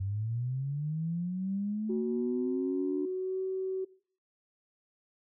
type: linear sweep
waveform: sine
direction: up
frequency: 94 to 296.2 Hz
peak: -30 dBFS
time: 0-3.06 s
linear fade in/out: 10 ms
type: tone with pitch glide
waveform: sine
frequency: 370 to 378 Hz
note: F#4 to F#4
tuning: 0 to +37 cents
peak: -30 dBFS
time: 1.89-3.85 s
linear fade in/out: 10 ms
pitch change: +37 cents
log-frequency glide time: 3.09-3.41 s
effects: noise-tail reverb RT60 0.5 s tail -21 dB re dry + tanh soft clip ceiling -20 dBFS